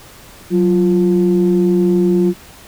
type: tone pair together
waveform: sine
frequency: 184.98 / 349.2 Hz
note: F#3 / F4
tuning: 0 / 0 cents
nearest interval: major seventh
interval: 1100 cents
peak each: -12 dBFS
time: 0.5-2.34 s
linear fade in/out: 50 ms
effects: tanh soft clip ceiling -4 dBFS + pink hiss -40 dBFS RMS until 2.67 s